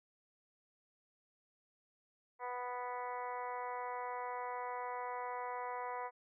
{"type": "harmonic tone", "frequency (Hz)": 246.9, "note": "B3", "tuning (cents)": 0, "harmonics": [2, 3, 4, 5, 6, 7, 8, 9], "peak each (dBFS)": [-46, -45, -42, -51, -55, -58, -52, -59], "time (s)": [2.39, 6.11], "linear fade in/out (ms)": 50, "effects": []}